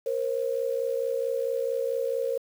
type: tone pair together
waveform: sine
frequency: 469.1 / 533.6 Hz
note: A#4 / C5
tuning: +11 / +34 cents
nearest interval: major second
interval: 223 cents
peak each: -28 dBFS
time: 0.06-2.38 s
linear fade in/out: 5 ms
effects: 8-bit